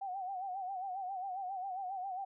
sine tone with vibrato, 758 Hz, F#5, 42 cents sharp, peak -37 dBFS, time 0.01-2.25 s, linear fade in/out 10 ms, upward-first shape sine, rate 7.4 Hz, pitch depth 86 cents each way, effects none

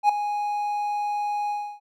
triangle tone with ADSR envelope, 828 Hz, G#5, 5 cents flat, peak -10 dBFS, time 0.03-1.8 s, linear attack 62 ms, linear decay 4 ms, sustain -12 dB, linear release 300 ms, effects none

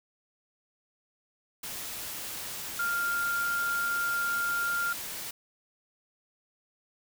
sine tone in noise, 1396.9 Hz, F6, in tune, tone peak -27 dBFS, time 2.79-4.93 s, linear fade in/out 5 ms, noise white, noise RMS -38 dBFS, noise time 1.63-5.31 s, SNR +8 dB, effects none

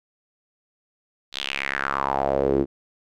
sawtooth tone with band-pass filter sweep, 68.6 Hz, C#2, 17 cents flat, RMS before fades -24 dBFS, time 1.32-2.66 s, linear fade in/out 50 ms, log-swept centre 3900 to 320 Hz, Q 4.1, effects none

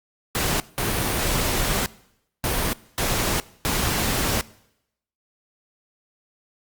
pink noise bursts at uneven times, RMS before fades -23 dBFS, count 5, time 0.35-0.6 / 0.78-1.86 / 2.44-2.73 / 2.98-3.4 / 3.65-4.41 s, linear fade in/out 0 ms, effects noise-tail reverb RT60 0.8 s tail -21 dB re dry + Opus 48 kbps

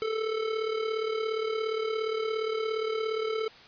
square tone with amplitude modulation, 440.1 Hz, A4, in tune, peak -26 dBFS, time 0.02-3.48 s, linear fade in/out 0 ms, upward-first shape sine, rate 37.2 Hz, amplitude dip 60%, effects white hiss -51 dBFS RMS until 3.67 s + resampled to 11025 Hz

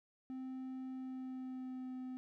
triangle tone with pitch glide, 260 to 256 Hz, C4 to C4, -11 to -38 cents, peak -40 dBFS, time 0.3-2.17 s, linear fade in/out 0 ms, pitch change -27 cents, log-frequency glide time 0.93-1.95 s, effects none

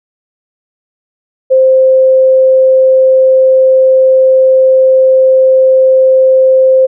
sine tone, 523.3 Hz, C5, in tune, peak -3 dBFS, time 1.5-6.87 s, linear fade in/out 20 ms, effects none

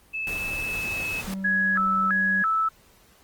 sine tone with pitch glide, 2613 to 2586 Hz, E7 to E7, -16 to -34 cents, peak -27 dBFS, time 0.13-1.22 s, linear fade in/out 20 ms, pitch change -18 cents, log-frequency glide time 0.47-1.09 s
pink noise, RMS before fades -36 dBFS, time 0.27-1.34 s, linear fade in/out 2 ms
triangle tone, 192.4 Hz, G3, 32 cents flat, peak -27 dBFS, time 1.27-2.43 s, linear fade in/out 10 ms
sine tone with vibrato, 1480 Hz, F#6, in tune, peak -20 dBFS, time 1.44-2.69 s, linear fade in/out 10 ms, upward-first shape square, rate 1.5 Hz, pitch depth 210 cents each way
effects pink hiss -57 dBFS RMS until 3.23 s + Opus 24 kbps

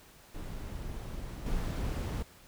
brown noise with level steps, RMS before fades -40 / -33 dBFS, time 0.34-2.23 s, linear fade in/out 10 ms, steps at 1.46 s, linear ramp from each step 5 ms, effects pink hiss -57 dBFS RMS until 2.47 s

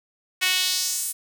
sawtooth tone with high-pass filter sweep, 369.3 Hz, F#4, 3 cents flat, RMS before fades -24 dBFS, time 0.41-1.13 s, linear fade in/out 20 ms, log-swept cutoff 2200 to 10000 Hz, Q 1.8, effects 8-bit

